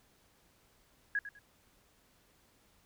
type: tone with echo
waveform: sine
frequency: 1661.2 Hz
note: G#6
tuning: in tune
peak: -29 dBFS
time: 1.15-1.19 s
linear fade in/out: 2 ms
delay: 100 ms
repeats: 2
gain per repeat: -12 dB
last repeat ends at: 1.39 s
effects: pink hiss -68 dBFS RMS until 2.85 s